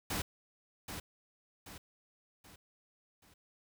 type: noise with echo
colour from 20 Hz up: pink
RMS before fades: -36 dBFS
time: 0.1-0.22 s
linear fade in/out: 5 ms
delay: 780 ms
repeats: 4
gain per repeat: -7 dB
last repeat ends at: 3.34 s
effects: none